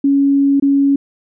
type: tone with dropouts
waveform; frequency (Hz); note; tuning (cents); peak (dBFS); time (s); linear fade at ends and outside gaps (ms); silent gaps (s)
sine; 278.5; C#4; +8; -9; 0.04-0.96; 5; 0.599-0.623
effects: none